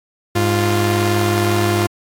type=tone pair together; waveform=sawtooth; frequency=102.48 / 349.2 Hz; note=G#2 / F4; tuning=-23 / 0 cents; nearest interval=octave + major sixth; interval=2123 cents; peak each=-13 dBFS; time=0.35-1.87 s; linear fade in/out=10 ms; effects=AAC 64 kbps